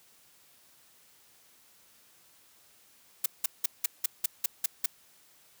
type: noise bursts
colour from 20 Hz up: blue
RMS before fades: -26 dBFS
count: 9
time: 3.24-4.86 s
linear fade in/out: 5 ms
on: 20 ms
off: 180 ms
effects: white hiss -61 dBFS RMS until 5.6 s + high-pass 60 Hz 12 dB/octave